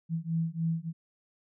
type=beating tone pair; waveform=sine; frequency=162.6 / 166 Hz; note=E3 / E3; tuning=-23 / +12 cents; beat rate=3.4 Hz; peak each=-31 dBFS; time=0.09-0.93 s; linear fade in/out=50 ms; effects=none